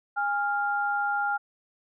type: tone pair together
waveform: sine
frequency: 818.8 / 1396.9 Hz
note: G#5 / F6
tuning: -25 / 0 cents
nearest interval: major sixth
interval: 925 cents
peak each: -27 / -27 dBFS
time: 0.16-1.38 s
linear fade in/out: 20 ms
effects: none